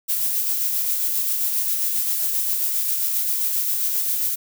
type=noise with tremolo; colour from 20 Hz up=violet; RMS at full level=-21 dBFS; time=0.08-4.36 s; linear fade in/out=20 ms; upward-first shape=sine; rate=7.5 Hz; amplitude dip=30%; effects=none